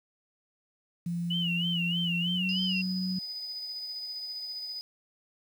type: tone with pitch glide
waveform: sine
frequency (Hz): 171.8 to 186.27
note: F3 to F#3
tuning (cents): -28 to +12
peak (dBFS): -29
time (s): 1.06-3.19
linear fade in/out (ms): 5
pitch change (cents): +140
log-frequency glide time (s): 2.22-2.47
type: tone with vibrato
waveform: sine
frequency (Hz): 2914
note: F#7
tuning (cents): -27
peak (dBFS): -29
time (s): 1.3-2.82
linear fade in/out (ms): 10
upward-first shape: sine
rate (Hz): 3.2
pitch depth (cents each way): 120
type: tone with tremolo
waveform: sine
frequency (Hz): 4978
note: D#8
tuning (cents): 0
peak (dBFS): -34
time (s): 2.49-4.81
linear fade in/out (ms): 0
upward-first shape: sine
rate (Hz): 15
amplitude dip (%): 30
effects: 9-bit